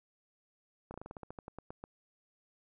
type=slowing click train; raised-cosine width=1 ms; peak=-30 dBFS; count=14; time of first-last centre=0.91-1.84 s; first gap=31 ms; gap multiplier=1.13; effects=none